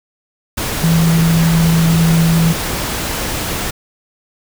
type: tone in noise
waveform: sine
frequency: 164.81 Hz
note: E3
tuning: in tune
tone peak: -9 dBFS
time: 0.83-2.53 s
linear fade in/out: 10 ms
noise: pink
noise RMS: -20 dBFS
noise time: 0.57-3.71 s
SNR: +8 dB
effects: none